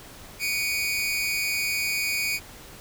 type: tone pair together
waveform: sawtooth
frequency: 2260 / 2458 Hz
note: C#7 / D#7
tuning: +33 / -22 cents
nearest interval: minor second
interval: 145 cents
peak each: -24 dBFS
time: 0.39-2.4 s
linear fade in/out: 50 ms
effects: pink hiss -45 dBFS RMS until 2.8 s